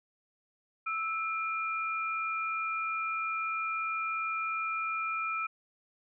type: tone pair together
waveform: sine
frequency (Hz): 1318.5 / 2399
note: E6 / D7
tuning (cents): 0 / +36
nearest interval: minor seventh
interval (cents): 1036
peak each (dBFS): -32 / -35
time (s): 0.86-5.47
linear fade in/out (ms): 10
effects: none